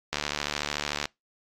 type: click train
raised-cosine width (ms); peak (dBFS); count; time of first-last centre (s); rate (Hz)
0.2; -10; 69; 0.13-1.055; 73.5
effects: noise-tail reverb RT60 0.2 s tail -26 dB re dry + AAC 64 kbps